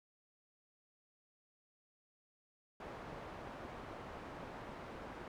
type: low-pass noise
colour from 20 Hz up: white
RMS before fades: -49 dBFS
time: 2.8-5.28 s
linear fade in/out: 2 ms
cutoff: 1000 Hz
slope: 12 dB/octave
type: click train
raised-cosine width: 2 ms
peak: -38 dBFS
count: 10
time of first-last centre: 2.87-5.214 s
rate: 3.84 Hz
effects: none